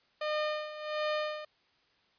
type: tone with tremolo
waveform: sawtooth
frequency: 608 Hz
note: D#5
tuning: 40 cents flat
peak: -25 dBFS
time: 0.21-1.45 s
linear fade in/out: 5 ms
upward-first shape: sine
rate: 1.4 Hz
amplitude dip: 75%
effects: white hiss -69 dBFS RMS until 2.18 s + resampled to 11025 Hz